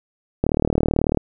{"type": "click train", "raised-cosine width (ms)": 2, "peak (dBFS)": -4, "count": 29, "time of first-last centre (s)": [0.44, 1.173], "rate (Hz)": 38.2, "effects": []}